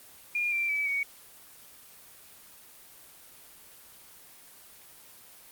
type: tone with pitch steps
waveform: sine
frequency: 2417 / 2356 / 2297 / 2240 Hz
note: D7 / D7 / D7 / C#7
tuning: +49 / +5 / -39 / +18 cents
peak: -26 dBFS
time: 0.35-1.03 s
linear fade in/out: 2 ms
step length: 170 ms
effects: white hiss -52 dBFS RMS until 5.51 s + Opus 24 kbps